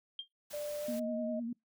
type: tone with exponential decay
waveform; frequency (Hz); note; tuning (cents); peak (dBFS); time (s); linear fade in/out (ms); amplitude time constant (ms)
sine; 3197; G7; +33; -34; 0.19-0.28; 2; 19
type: noise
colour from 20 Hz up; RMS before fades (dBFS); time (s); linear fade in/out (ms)
white; -49; 0.5-1; 10
type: tone with pitch glide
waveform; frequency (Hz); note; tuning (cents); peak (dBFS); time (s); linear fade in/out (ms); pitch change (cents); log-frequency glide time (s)
sine; 591 to 625.1; D5 to D#5; +11 to +8; -36; 0.53-1.4; 10; +97; 0.81-1
type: tone with vibrato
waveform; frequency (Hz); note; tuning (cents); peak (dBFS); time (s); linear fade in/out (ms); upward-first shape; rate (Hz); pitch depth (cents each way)
sine; 235.1; A#3; +15; -35; 0.88-1.53; 5; sine; 10; 51
effects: noise-tail reverb RT60 0.2 s tail -26 dB re dry